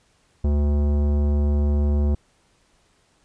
sine tone with tanh clipping, 72.8 Hz, D2, 15 cents flat, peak -19 dBFS, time 0.44-2.15 s, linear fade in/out 5 ms, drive 16 dB, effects pink hiss -62 dBFS RMS until 3.24 s + resampled to 22050 Hz

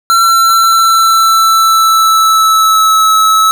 square tone with pitch glide, 1353 to 1299.4 Hz, E6 to E6, +45 to -25 cents, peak -6 dBFS, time 0.1-3.51 s, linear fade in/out 0 ms, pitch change -70 cents, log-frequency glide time 0.24-2.95 s, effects none

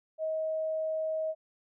sine tone, 633 Hz, D#5, 30 cents sharp, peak -29 dBFS, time 0.18-1.35 s, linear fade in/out 50 ms, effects none

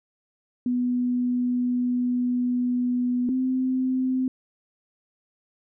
sine tone pair in turn, 246.9 / 258.2 Hz, B3 / C4, 0 / -23 cents, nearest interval minor second, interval 77 cents, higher second, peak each -21 dBFS, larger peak neither, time 0.66-3.29 / 3.29-4.28 s, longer first, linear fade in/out 2 ms, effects none

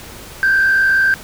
sine tone with frequency modulation, 1568 Hz, G6, in tune, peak -9 dBFS, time 0.43-1.14 s, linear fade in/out 0 ms, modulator 53.7 Hz, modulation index 0.65, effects tanh soft clip ceiling -7 dBFS + pink hiss -35 dBFS RMS until 1.23 s

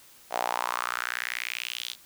sawtooth tone with high-pass filter sweep, 60.3 Hz, B1, 41 cents flat, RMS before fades -32 dBFS, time 0.3-1.96 s, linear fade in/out 50 ms, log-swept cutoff 690 to 3700 Hz, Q 3.6, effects white hiss -54 dBFS RMS until 2.05 s

